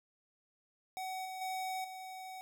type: tone with level steps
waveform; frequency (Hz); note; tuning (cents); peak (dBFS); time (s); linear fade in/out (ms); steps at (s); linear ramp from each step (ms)
square; 752; F#5; +28; -39 / -42 / -37 / -45; 0.97-2.41; 0; 1.25 / 1.41 / 1.84; 5
effects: none